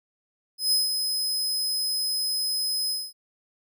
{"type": "tone with ADSR envelope", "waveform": "sawtooth", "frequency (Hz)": 5070, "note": "D#8", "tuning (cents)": 32, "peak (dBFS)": -16, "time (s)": [0.58, 3.13], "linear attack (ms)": 140, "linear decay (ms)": 160, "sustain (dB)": -6, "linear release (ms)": 230, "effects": []}